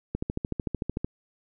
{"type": "click train", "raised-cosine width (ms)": 3, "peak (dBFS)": -15, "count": 13, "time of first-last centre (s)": [0.15, 1.046], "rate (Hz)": 13.4, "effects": []}